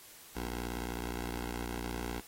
10% pulse tone with notch filter, 59.6 Hz, A#1, 39 cents sharp, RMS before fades -39 dBFS, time 0.35-2.21 s, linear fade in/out 20 ms, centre 140 Hz, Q 0.93, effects white hiss -54 dBFS RMS until 2.27 s + AAC 48 kbps

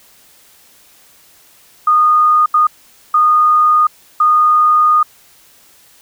sine tone bursts at uneven times, 1229 Hz, D#6, 22 cents flat, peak -7 dBFS, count 4, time 1.87-2.46 / 2.54-2.67 / 3.14-3.87 / 4.2-5.03 s, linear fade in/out 5 ms, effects white hiss -47 dBFS RMS until 6.01 s

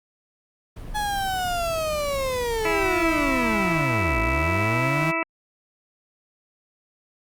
brown noise, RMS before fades -35 dBFS, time 0.76-3.83 s, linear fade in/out 10 ms
35% pulse linear two-way sweep, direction down then up, 850 to 51.91 to 163.3 Hz, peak -22 dBFS, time 0.94-5.12 s, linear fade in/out 20 ms, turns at 4.2 s
harmonic tone, 328.9 Hz, E4, 4 cents flat, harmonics 1 / 2 / 3 / 4 / 6 / 7 / 8, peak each -30 / -30 / -30 / -30 / -30 / -30 / -30 dBFS, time 2.65-5.23 s, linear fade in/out 2 ms
effects Opus 48 kbps

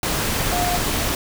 sine tone in noise, 711 Hz, F5, 31 cents sharp, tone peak -22 dBFS, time 0.52-0.77 s, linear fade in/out 2 ms, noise pink, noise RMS -22 dBFS, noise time 0.03-1.15 s, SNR -3 dB, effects none

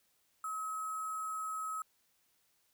sine tone with sample-and-hold, 1281 Hz, E6, 50 cents flat, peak -36 dBFS, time 0.44-1.82 s, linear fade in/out 2 ms, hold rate 8820 Hz, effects white hiss -74 dBFS RMS until 2.73 s

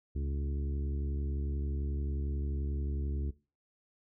harmonic tone with a mistuned harmonic, 71.3 Hz, C#2, 49 cents sharp, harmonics 1 / 2 / 3 / 4 / 5 / 6, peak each -32 / -42 / -45 / -46 / -47 / -53 dBFS, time 0.15-3.31 s, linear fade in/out 10 ms, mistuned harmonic 2, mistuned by -59 cents, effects noise-tail reverb RT60 0.3 s tail -18 dB re dry

